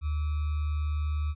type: tone with sample-and-hold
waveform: sine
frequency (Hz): 75.3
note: D2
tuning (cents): +44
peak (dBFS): -26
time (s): 0.01-1.35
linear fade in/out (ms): 50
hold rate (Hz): 1225
effects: resampled to 8000 Hz